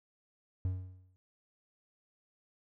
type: tone with exponential decay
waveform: triangle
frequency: 92.5 Hz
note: F#2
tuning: in tune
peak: -26 dBFS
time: 0.65-1.16 s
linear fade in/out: 0 ms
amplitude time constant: 110 ms
effects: none

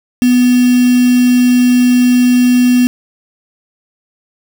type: tone with quantisation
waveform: sine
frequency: 247.7 Hz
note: B3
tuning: 5 cents sharp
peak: -6 dBFS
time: 0.22-2.87 s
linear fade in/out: 0 ms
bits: 3
effects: none

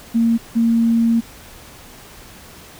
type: tone pair in turn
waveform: sine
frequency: 230.2 / 230.2 Hz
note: A#3 / A#3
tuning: -22 / -22 cents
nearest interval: unison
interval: 0 cents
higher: neither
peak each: -12 dBFS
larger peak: neither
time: 0.14-0.38 / 0.55-1.21 s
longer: second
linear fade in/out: 20 ms
effects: pink hiss -41 dBFS RMS until 2.79 s

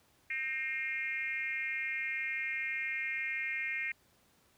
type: tone with frequency modulation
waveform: sine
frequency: 2128 Hz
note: C7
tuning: 29 cents sharp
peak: -33 dBFS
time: 0.3-3.92 s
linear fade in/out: 5 ms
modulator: 275 Hz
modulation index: 1.2
effects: pink hiss -68 dBFS RMS until 4.57 s + high-pass 60 Hz 12 dB/octave

